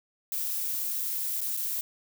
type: noise with dropouts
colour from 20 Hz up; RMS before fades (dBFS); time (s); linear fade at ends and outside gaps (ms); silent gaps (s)
violet; -31; 0.32-1.81; 1; 1.407-1.414 / 1.567-1.572
effects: none